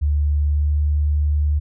sine tone with pitch glide, 73.42 to 74.1 Hz, D2 to D2, 0 to +16 cents, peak -15 dBFS, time 0.01-1.6 s, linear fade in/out 20 ms, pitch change +16 cents, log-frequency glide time 0.48-0.73 s, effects none

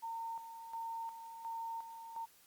sine tone with tremolo, 913 Hz, A#5, 36 cents flat, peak -39 dBFS, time 0.02-2.26 s, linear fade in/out 20 ms, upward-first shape square, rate 1.4 Hz, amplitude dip 60%, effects white hiss -65 dBFS RMS until 2.46 s + Opus 48 kbps

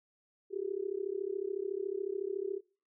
sine tone with amplitude modulation, 392 Hz, G4, in tune, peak -29 dBFS, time 0.5-2.61 s, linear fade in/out 50 ms, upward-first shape sine, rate 33.9 Hz, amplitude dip 100%, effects noise-tail reverb RT60 0.4 s tail -24 dB re dry

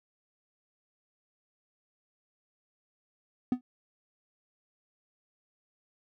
triangle tone with exponential decay, 250 Hz, B3, 21 cents sharp, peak -18 dBFS, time 3.52-3.61 s, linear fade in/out 2 ms, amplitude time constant 18 ms, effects none

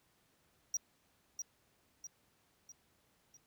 triangle tone with echo, 5750 Hz, F8, 50 cents sharp, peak -31 dBFS, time 0.74-0.77 s, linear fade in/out 2 ms, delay 650 ms, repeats 4, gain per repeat -6 dB, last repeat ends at 3.37 s, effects pink hiss -73 dBFS RMS until 3.46 s + high-pass 60 Hz 12 dB/octave

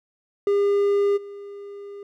triangle tone with level steps, 403.6 Hz, G#4, 49 cents flat, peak -15 / -33 dBFS, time 0.47-2.03 s, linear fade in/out 2 ms, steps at 1.16 s, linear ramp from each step 20 ms, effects none

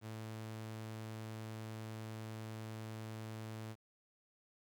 sawtooth tone, 110 Hz, A2, in tune, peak -40 dBFS, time 0.01-3.76 s, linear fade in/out 50 ms, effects 12-bit

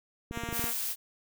5% pulse tone, 233.1 Hz, A#3, in tune, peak -25 dBFS, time 0.31-0.74 s, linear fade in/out 50 ms
clicks, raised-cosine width 3 ms, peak -23 dBFS, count 7, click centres 0.311 / 0.374 / 0.436 / 0.489 / 0.527 / 0.594 / 0.641 s
blue noise, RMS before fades -33 dBFS, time 0.51-0.96 s, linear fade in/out 50 ms
effects none

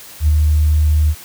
sine tone with ADSR envelope, 76.2 Hz, D#2, 36 cents flat, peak -7 dBFS, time 0.2-1.15 s, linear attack 76 ms, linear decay 31 ms, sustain -2 dB, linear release 56 ms, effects tanh soft clip ceiling -4 dBFS + white hiss -37 dBFS RMS until 1.24 s

